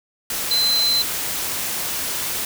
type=tone in noise; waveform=sine; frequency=4066 Hz; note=B7; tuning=50 cents sharp; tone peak=-16 dBFS; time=0.51-1.02 s; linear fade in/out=2 ms; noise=white; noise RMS=-25 dBFS; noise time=0.3-2.45 s; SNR=+6 dB; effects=none